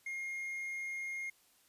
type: tone with quantisation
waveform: triangle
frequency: 2135 Hz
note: C7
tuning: 34 cents sharp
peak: -36 dBFS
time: 0.06-1.3 s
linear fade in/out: 5 ms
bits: 11
effects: white hiss -68 dBFS RMS until 1.68 s + resampled to 32000 Hz